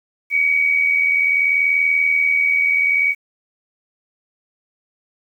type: tone with amplitude modulation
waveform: sine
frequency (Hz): 2262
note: C#7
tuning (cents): +34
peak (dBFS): -11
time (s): 0.3-3.15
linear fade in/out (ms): 50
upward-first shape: sine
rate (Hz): 80.6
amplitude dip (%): 55
effects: 8-bit